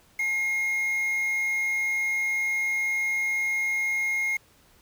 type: tone with quantisation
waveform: triangle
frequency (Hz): 2142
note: C7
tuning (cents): +40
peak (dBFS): -22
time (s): 0.19-4.37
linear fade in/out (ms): 5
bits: 7
effects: pink hiss -59 dBFS RMS until 4.81 s